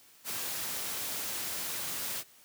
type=noise; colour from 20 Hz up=white; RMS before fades=-36 dBFS; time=0.24-2.24 s; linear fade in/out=50 ms; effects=white hiss -59 dBFS RMS until 2.44 s + high-pass 80 Hz 12 dB/octave